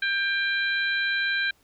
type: harmonic tone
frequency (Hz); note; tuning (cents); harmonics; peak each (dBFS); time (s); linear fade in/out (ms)
794; G5; +22; 2 / 3 / 4 / 5; -24 / -31 / -36 / -32; 0.02-1.51; 5
effects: pink hiss -63 dBFS RMS until 1.63 s